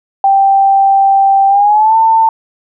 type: tone with pitch glide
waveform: sine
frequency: 784 to 895.4 Hz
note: G5 to A5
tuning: 0 to +30 cents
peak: -5 dBFS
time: 0.24-2.29 s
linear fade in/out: 2 ms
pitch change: +230 cents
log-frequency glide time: 1.48-1.96 s
effects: none